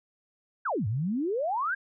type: exponential two-way sweep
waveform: sine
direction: down then up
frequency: 1663 to 98 to 1663 Hz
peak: -26 dBFS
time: 0.65-1.75 s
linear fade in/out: 10 ms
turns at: 0.87 s
effects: none